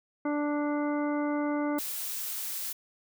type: harmonic tone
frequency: 293.7 Hz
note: D4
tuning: in tune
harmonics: 1 / 2 / 3 / 4 / 5 / 7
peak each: -28 / -34 / -38 / -40 / -42 / -45 dBFS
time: 0.25-1.79 s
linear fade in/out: 5 ms
type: noise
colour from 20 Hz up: blue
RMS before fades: -35 dBFS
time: 1.78-2.73 s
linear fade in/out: 10 ms
effects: none